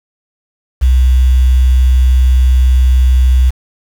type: tone with quantisation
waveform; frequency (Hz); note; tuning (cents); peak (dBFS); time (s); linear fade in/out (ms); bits
sine; 63.4; B1; +46; -5; 0.81-3.51; 20; 5
effects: none